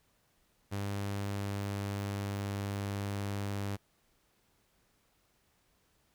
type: tone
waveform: sawtooth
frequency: 100.3 Hz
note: G2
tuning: 40 cents sharp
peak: -30 dBFS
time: 0.71-3.77 s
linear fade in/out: 20 ms
effects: pink hiss -72 dBFS RMS until 6.14 s